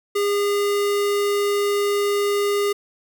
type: tone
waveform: square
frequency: 406.9 Hz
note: G#4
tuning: 35 cents flat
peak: -19 dBFS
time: 0.15-2.73 s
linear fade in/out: 10 ms
effects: none